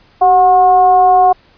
sine tone with frequency modulation, 732 Hz, F#5, 19 cents flat, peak -5 dBFS, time 0.21-1.33 s, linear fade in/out 10 ms, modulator 349 Hz, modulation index 0.47, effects pink hiss -49 dBFS RMS until 1.57 s + resampled to 11025 Hz

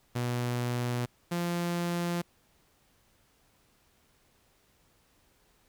sawtooth tone pair in turn, 121.8 / 173.05 Hz, B2 / F3, -24 / -16 cents, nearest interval tritone, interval 608 cents, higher second, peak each -25 / -25 dBFS, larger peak neither, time 0.15-1.06 / 1.31-2.22 s, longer neither, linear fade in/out 10 ms, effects pink hiss -67 dBFS RMS until 5.68 s

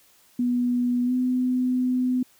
sine tone with pitch glide, 245 to 252.5 Hz, B3 to B3, -14 to +39 cents, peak -20 dBFS, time 0.39-2.23 s, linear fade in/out 5 ms, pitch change +53 cents, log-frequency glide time 1.05-1.12 s, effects white hiss -58 dBFS RMS until 2.39 s

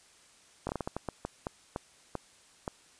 slowing click train, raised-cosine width 1 ms, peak -19 dBFS, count 13, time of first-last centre 0.67-2.678 s, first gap 21 ms, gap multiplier 1.34, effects white hiss -60 dBFS RMS until 2.99 s + resampled to 22050 Hz

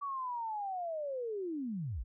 sine linear sweep, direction down, 1145 to 40 Hz, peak -35 dBFS, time 0.01-2.04 s, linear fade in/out 20 ms, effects none

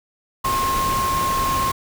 sine tone in noise, 1069 Hz, C6, 37 cents sharp, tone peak -19 dBFS, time 0.44-1.72 s, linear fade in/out 10 ms, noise pink, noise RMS -26 dBFS, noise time 0.44-1.72 s, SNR +4 dB, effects none

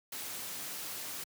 white noise, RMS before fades -41 dBFS, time 0.12-1.24 s, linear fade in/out 5 ms, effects high-pass 100 Hz 12 dB/octave

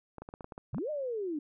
clicks, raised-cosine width 1 ms, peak -29 dBFS, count 10, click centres 0.183 / 0.22 / 0.289 / 0.339 / 0.408 / 0.444 / 0.522 / 0.579 / 0.746 / 0.783 s
sine linear two-way sweep, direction up then down, 87.31 to 622.3 to 282.2 Hz, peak -32 dBFS, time 0.73-1.39 s, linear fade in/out 5 ms, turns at 0.9 s
effects none

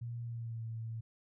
sine tone with pitch glide, 118.2 to 113.12 Hz, A#2 to A2, +24 to +48 cents, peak -38 dBFS, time 0.01-1.01 s, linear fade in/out 10 ms, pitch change -76 cents, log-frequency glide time 0.22-0.65 s, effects none

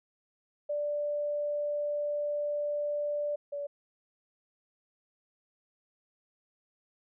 sine tone pair in turn, 587.3 / 573.9 Hz, D5 / D5, 0 / -40 cents, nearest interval unison, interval 40 cents, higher first, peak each -29 / -33 dBFS, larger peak first, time 0.69-3.36 / 3.52-3.67 s, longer first, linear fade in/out 10 ms, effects none

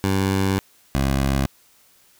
15% pulse tone pair in turn, 96.4 / 67.81 Hz, G2 / C#2, -28 / -38 cents, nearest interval tritone, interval 610 cents, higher first, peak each -12 dBFS, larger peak neither, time 0.04-0.59 / 0.95-1.46 s, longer first, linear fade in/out 0 ms, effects white hiss -56 dBFS RMS until 2.19 s

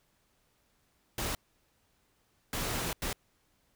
pink noise bursts at uneven times, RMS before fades -34 dBFS, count 3, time 1.18-1.35 / 2.53-2.93 / 3.02-3.13 s, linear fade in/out 2 ms, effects pink hiss -72 dBFS RMS until 3.75 s

